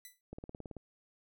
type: tone with exponential decay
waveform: 5% pulse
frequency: 1990 Hz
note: B6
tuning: 13 cents sharp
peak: -35 dBFS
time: 0.05-0.21 s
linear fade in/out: 1 ms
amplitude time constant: 33 ms
type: click train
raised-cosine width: 2 ms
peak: -31 dBFS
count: 9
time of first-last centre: 0.33-0.767 s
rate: 18.3 Hz
effects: none